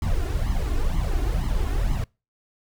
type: noise with flanger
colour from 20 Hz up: brown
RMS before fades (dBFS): -23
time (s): 0.02-2.04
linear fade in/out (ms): 2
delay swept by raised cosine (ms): 0.96 to 2.86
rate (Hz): 2.1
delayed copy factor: +0.85
effects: noise-tail reverb RT60 0.3 s tail -26 dB re dry